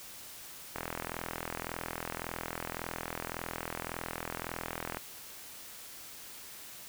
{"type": "click train", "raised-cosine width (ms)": 0.5, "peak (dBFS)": -20, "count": 177, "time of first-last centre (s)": [0.76, 4.971], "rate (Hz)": 41.8, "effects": ["white hiss -48 dBFS RMS until 6.88 s"]}